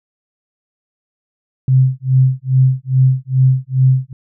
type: tone with tremolo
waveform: sine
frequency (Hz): 130.7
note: C3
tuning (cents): -1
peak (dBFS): -6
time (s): 1.68-4.13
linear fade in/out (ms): 2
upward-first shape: sine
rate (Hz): 2.4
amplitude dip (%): 100
effects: none